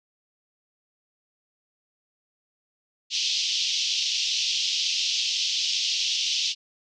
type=band-pass noise; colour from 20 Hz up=pink; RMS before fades=-26 dBFS; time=3.1-6.55 s; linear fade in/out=50 ms; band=2800 to 6000 Hz; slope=48 dB/octave; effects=none